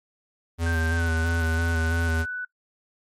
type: tone with vibrato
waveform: square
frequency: 82.41 Hz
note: E2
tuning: in tune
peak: -23 dBFS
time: 0.58-2.26 s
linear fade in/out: 50 ms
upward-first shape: square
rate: 3 Hz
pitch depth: 25 cents each way
type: tone with pitch glide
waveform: sine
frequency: 1568 to 1487.7 Hz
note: G6 to F#6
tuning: 0 to +9 cents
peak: -28 dBFS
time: 0.66-2.45 s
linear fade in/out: 5 ms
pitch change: -91 cents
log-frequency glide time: 0.96-1.02 s
effects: noise-tail reverb RT60 0.1 s tail -22 dB re dry + MP3 64 kbps